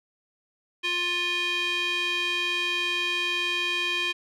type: tone with band-pass filter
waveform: square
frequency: 352.1 Hz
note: F4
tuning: 14 cents sharp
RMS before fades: -27 dBFS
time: 0.83-4.13 s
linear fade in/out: 20 ms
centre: 2800 Hz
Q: 4.5
effects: none